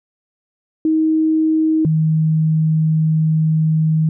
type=tone pair in turn; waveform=sine; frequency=315.9 / 157.77 Hz; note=D#4 / D#3; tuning=+26 / +24 cents; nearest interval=octave; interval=1202 cents; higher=first; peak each=-12 dBFS; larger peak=neither; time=0.85-1.85 / 1.85-4.09 s; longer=second; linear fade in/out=2 ms; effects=none